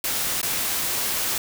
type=noise with dropouts; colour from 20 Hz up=white; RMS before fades=-25 dBFS; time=0.04-1.38 s; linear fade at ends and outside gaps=2 ms; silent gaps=0.415-0.429 s; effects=none